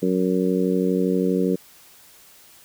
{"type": "harmonic tone", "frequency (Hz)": 92.5, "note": "F#2", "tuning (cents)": 0, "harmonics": [2, 3, 4, 5, 6], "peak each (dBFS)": [-22, -24, -25, -24, -35], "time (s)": [0.02, 1.56], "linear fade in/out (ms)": 10, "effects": ["white hiss -50 dBFS RMS until 2.64 s"]}